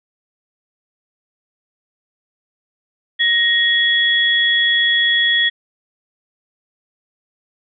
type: tone pair together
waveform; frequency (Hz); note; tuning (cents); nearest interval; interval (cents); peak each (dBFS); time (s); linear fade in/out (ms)
sine; 1877 / 3355; A#6 / G#7; +11 / +17; minor seventh; 1006; -15; 3.19-5.5; 20
effects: none